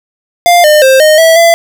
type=tone with pitch steps; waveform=square; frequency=699 / 605 / 528 / 617 / 653 / 675 Hz; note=F5 / D#5 / C5 / D#5 / E5 / E5; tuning=+1 / -49 / +16 / -15 / -17 / +41 cents; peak=-3 dBFS; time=0.46-1.54 s; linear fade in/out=0 ms; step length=180 ms; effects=none